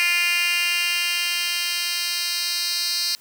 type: tone with high-pass filter sweep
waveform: 10% pulse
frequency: 348.7 Hz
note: F4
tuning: 3 cents flat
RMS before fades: -23 dBFS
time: 0-3.15 s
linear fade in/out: 0 ms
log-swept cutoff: 2500 to 4100 Hz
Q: 4.6
effects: white hiss -52 dBFS RMS until 3.2 s + high-pass 60 Hz 12 dB/octave